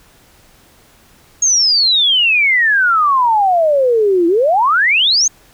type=exponential two-way sweep; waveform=sine; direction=down then up; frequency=6645 to 329.6 to 6645 Hz; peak=-9 dBFS; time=1.42-5.28 s; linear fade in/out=5 ms; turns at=4.27 s; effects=pink hiss -48 dBFS RMS until 5.53 s